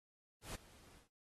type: noise with ADSR envelope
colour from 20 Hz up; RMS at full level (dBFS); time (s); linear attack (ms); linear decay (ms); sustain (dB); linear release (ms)
pink; -45; 0.41-1.09; 140; 7; -19; 120
effects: AAC 32 kbps